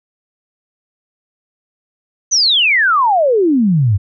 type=exponential sweep; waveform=sine; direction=down; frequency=6272 to 91.8 Hz; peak=-9 dBFS; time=2.31-3.98 s; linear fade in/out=20 ms; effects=none